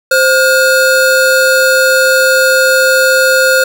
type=tone pair together; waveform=square; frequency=523.3 / 1429.7 Hz; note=C5 / F6; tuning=0 / +40 cents; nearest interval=octave + perfect fourth; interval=1740 cents; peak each=-10 dBFS; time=0.11-3.64 s; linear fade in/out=5 ms; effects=none